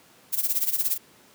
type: noise with tremolo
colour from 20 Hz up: violet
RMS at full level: -22 dBFS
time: 0.32-0.98 s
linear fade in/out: 20 ms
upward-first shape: sine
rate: 17 Hz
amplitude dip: 80%
effects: pink hiss -55 dBFS RMS until 1.34 s + high-pass 150 Hz 12 dB/octave